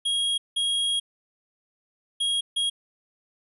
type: tone bursts at uneven times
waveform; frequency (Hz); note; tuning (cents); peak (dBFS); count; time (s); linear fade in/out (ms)
square; 3282; G#7; -21; -23; 4; 0.05-0.38 / 0.56-1 / 2.2-2.41 / 2.56-2.7; 10
effects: resampled to 32000 Hz